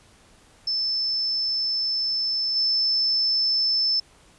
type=tone with level steps; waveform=sine; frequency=5274 Hz; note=E8; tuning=in tune; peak=-22 / -19 dBFS; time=0.67-4 s; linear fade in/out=5 ms; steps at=2.55 s; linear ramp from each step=20 ms; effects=pink hiss -55 dBFS RMS until 4.38 s + resampled to 24000 Hz